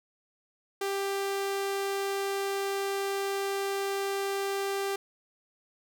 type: tone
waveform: sawtooth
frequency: 394.4 Hz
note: G4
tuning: 11 cents sharp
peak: -25 dBFS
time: 0.81-4.96 s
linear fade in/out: 5 ms
effects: none